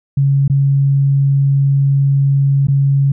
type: tone with dropouts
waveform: sine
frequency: 138.59 Hz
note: C#3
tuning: in tune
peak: -9 dBFS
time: 0.17-3.12 s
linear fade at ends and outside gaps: 5 ms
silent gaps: 0.479-0.498 / 2.671-2.683 s
effects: none